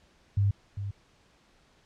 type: tone with echo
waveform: sine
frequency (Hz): 100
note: G2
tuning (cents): +35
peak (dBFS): -21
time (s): 0.37-0.51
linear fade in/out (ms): 5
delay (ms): 400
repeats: 1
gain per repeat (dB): -10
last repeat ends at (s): 0.91
effects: pink hiss -63 dBFS RMS until 1.85 s + low-pass 6000 Hz 12 dB/octave